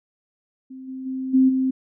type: tone with level steps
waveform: sine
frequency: 261.6 Hz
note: C4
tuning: in tune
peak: -35 / -30 / -25 / -12 / -18 dBFS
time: 0.7-1.71 s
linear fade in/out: 10 ms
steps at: 0.87 / 1.05 / 1.33 / 1.48 s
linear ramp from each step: 20 ms
effects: none